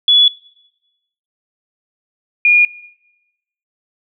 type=tone pair in turn; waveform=sine; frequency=3411 / 2432 Hz; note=G#7 / D#7; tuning=+46 / -40 cents; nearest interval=tritone; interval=586 cents; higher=first; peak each=-7 dBFS; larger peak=neither; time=0.08-0.28 / 2.45-2.65 s; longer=neither; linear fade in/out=2 ms; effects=noise-tail reverb RT60 1.0 s tail -22 dB re dry